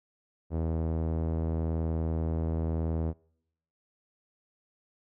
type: tone with low-pass filter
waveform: sawtooth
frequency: 80.9 Hz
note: E2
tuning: 32 cents flat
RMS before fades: -30 dBFS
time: 0.5-3.14 s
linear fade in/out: 50 ms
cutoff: 580 Hz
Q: 0.99
effects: noise-tail reverb RT60 0.8 s tail -26 dB re dry